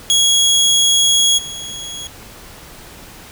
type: tone with level steps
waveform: 25% pulse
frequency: 3322 Hz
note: G#7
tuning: in tune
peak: -7 / -23 dBFS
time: 0.1-2.07 s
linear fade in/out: 0 ms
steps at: 1.37 s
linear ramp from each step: 20 ms
effects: pink hiss -38 dBFS RMS until 3.31 s